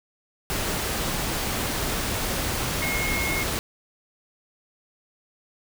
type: tone in noise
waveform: sine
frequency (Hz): 2161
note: C#7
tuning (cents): -45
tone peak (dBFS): -27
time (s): 2.82-3.43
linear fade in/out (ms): 0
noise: pink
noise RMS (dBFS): -27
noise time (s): 0.5-3.59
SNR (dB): -3
effects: none